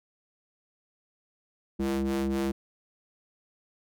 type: ring-modulated tone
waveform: square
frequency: 68 Hz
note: C#2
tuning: 33 cents flat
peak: -24 dBFS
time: 1.79-2.52 s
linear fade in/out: 10 ms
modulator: 270 Hz
effects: none